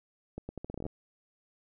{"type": "accelerating click train", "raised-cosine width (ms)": 2, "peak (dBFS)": -25, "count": 12, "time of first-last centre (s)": [0.38, 0.865], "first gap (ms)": 110, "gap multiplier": 0.79, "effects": []}